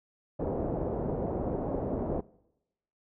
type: low-pass noise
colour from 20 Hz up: white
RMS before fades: -32 dBFS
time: 0.39-2.21 s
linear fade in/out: 10 ms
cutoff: 620 Hz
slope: 24 dB/octave
effects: noise-tail reverb RT60 0.9 s tail -23 dB re dry